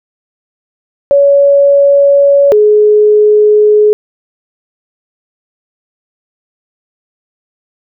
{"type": "tone pair in turn", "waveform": "sine", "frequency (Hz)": [563, 421.8], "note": ["C#5", "G#4"], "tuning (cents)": [27, 27], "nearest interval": "perfect fourth", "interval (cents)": 500, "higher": "first", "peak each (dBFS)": -3, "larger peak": "neither", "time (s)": [[1.11, 2.52], [2.52, 3.93]], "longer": "neither", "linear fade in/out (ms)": 0, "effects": []}